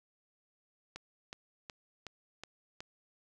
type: click train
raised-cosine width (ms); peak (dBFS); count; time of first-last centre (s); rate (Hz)
0.2; -26; 6; 0.96-2.805; 2.71
effects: none